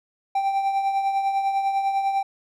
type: tone with tremolo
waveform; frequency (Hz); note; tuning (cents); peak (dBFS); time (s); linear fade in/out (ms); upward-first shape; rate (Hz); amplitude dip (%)
triangle; 784; G5; 0; -16; 0.35-2.23; 5; triangle; 10; 55
effects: none